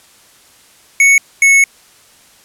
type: tone pair in turn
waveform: square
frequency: 2217 / 2202 Hz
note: C#7 / C#7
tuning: 0 / -12 cents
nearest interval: unison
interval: 12 cents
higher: first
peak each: -6 dBFS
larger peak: neither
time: 1-1.18 / 1.42-1.64 s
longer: second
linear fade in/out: 2 ms
effects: white hiss -46 dBFS RMS until 2.44 s + low-pass 11000 Hz 12 dB/octave